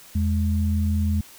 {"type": "tone pair together", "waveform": "sine", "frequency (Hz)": [82.86, 208.8], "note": ["E2", "G#3"], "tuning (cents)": [9, 10], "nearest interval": "octave + major third", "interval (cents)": 1601, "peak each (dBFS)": [-20, -25], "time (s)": [0.15, 1.21], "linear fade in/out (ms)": 5, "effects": ["white hiss -47 dBFS RMS until 1.38 s"]}